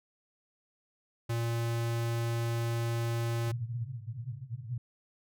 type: tone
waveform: square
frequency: 116.54 Hz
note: A#2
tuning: in tune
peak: -30 dBFS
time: 1.29-3.52 s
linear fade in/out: 10 ms
type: band-pass noise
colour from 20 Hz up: white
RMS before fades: -38 dBFS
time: 3.47-4.78 s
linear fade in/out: 5 ms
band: 110 to 130 Hz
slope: 96 dB/octave
effects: none